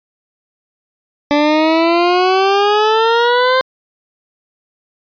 20% pulse exponential sweep, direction up, 289.5 to 523.3 Hz, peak -5 dBFS, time 1.31-3.61 s, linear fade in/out 0 ms, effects resampled to 11025 Hz

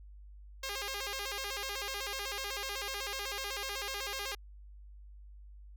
5% pulse tone with vibrato, 466.2 Hz, A#4, in tune, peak -25 dBFS, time 0.63-4.35 s, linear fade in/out 5 ms, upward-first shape square, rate 8 Hz, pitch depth 240 cents each way, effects added 50 Hz sine -49 dBFS peak until 5.76 s

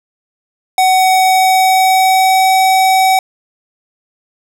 square tone with pitch glide, 750 to 758.3 Hz, F#5 to F#5, +23 to +42 cents, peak -8 dBFS, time 0.78-3.19 s, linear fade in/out 2 ms, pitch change +19 cents, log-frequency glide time 0.96-2.49 s, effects none

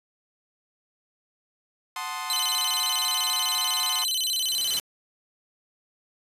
sawtooth chord, F# diminished seventh, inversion none, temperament equal, 740 / 880 / 1046.5 / 1244.5 Hz, F#5 / A5 / C6 / Eb6, 0 / 0 / 0 / 0 cents, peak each -35 / -34 / -29 / -35 dBFS, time 1.96-4.04 s, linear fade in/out 2 ms
sawtooth tone with vibrato, 3512 Hz, A7, 4 cents flat, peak -21 dBFS, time 2.3-4.79 s, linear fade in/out 0 ms, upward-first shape square, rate 16 Hz, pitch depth 250 cents each way
white noise with exponential growth, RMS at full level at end -32 dBFS, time 3.88-4.8 s, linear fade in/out 2 ms, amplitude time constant 200 ms
effects resampled to 32000 Hz

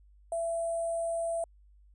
sine tone with sample-and-hold, 670 Hz, E5, 28 cents sharp, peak -29 dBFS, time 0.32-1.44 s, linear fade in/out 2 ms, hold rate 8820 Hz, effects added 50 Hz sine -56 dBFS peak until 1.94 s + resampled to 24000 Hz

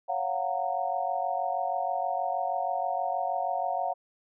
sine chord, Gb major seventh, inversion second, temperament just, 555 / 693.7 / 740 / 925 Hz, Db5 / F5 / Gb5 / Bb5, +2 / -12 / 0 / -14 cents, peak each -36 / -31 / -30 / -36 dBFS, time 0.08-3.94 s, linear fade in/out 20 ms, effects none

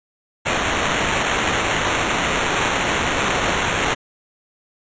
white noise with sample-and-hold, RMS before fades -20 dBFS, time 0.45-3.95 s, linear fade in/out 20 ms, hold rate 4900 Hz, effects resampled to 16000 Hz

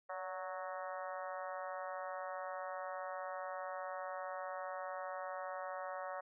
harmonic tone with a mistuned harmonic, 184.8 Hz, F#3, 2 cents flat, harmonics 3 / 4 / 5 / 6 / 7 / 8 / 9 / 10, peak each -45 / -47 / -51 / -48 / -51 / -54 / -58 / -54 dBFS, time 0.09-6.21 s, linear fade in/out 10 ms, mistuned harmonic 3, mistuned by +38 cents, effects none

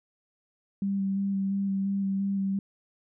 sine tone with vibrato, 196 Hz, G3, in tune, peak -25 dBFS, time 0.82-2.59 s, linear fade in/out 2 ms, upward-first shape square, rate 2.9 Hz, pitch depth 13 cents each way, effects none

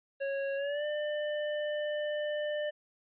square tone with pitch glide, 551 to 597.4 Hz, C#5 to D5, -11 to +29 cents, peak -32 dBFS, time 0.2-2.71 s, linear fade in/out 20 ms, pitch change +140 cents, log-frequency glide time 0.56-0.85 s, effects resampled to 8000 Hz

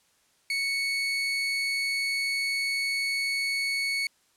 30% pulse tone, 2217 Hz, C#7, in tune, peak -23 dBFS, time 0.5-4.07 s, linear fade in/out 2 ms, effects white hiss -66 dBFS RMS until 4.36 s + low-pass 10000 Hz 12 dB/octave

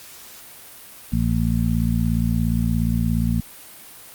harmonic tone, 57.1 Hz, A#1, 35 cents flat, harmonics 1 / 2 / 3 / 4, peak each -23 / -23 / -23 / -23 dBFS, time 1.12-3.41 s, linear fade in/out 10 ms, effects white hiss -42 dBFS RMS until 4.14 s + Opus 48 kbps

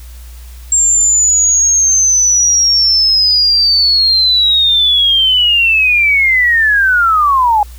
sine linear sweep, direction down, 7459 to 812 Hz, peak -7 dBFS, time 0.72-7.63 s, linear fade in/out 2 ms, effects added 60 Hz sine -29 dBFS peak until 7.78 s + white hiss -42 dBFS RMS until 7.78 s

